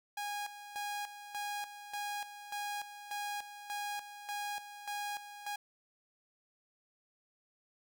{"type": "tone with tremolo", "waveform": "sawtooth", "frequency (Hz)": 822, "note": "G#5", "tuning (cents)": -18, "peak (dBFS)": -33, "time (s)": [0.17, 5.56], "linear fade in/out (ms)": 5, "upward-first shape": "square", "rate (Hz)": 1.7, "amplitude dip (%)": 70, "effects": []}